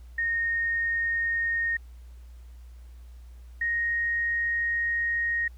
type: tone pair in turn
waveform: sine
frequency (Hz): 1850 / 1867.2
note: A#6 / A#6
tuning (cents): -14 / +2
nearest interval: unison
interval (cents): 16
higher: second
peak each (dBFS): -24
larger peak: neither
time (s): 0.18-1.77 / 3.61-5.48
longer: second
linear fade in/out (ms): 5
effects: added 60 Hz sine -43 dBFS peak until 5.57 s + pink hiss -64 dBFS RMS until 5.57 s